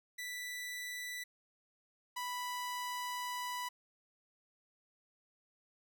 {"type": "tone pair in turn", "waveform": "sawtooth", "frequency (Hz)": [1975.5, 987.8], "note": ["B6", "B5"], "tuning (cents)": [0, 0], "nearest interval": "octave", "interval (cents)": 1200, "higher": "first", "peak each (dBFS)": [-37, -34], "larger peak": "second", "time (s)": [[0.18, 1.24], [2.16, 3.69]], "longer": "second", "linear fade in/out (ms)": 10, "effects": []}